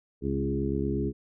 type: harmonic tone with a mistuned harmonic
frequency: 68.5 Hz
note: C#2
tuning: 20 cents flat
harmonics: 1 / 2 / 3 / 4 / 5 / 6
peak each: -33 / -33 / -33 / -33 / -33 / -33 dBFS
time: 0.21-1.13 s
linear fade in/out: 50 ms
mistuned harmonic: 3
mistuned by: +15 cents
effects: none